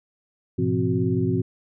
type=tone cluster; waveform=sine; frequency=105.7 / 124 / 171.6 / 261.4 / 366.9 Hz; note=G#2 / B2 / F3 / C4 / F#4; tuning=+31 / +7 / -30 / -1 / -15 cents; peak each=-26 dBFS; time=0.58-1.42 s; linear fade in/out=10 ms; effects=none